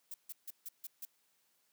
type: noise bursts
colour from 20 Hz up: violet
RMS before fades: -44 dBFS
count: 6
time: 0.11-1.052 s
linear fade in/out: 5 ms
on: 32 ms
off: 150 ms
effects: white hiss -75 dBFS RMS until 1.72 s + high-pass 150 Hz 12 dB/octave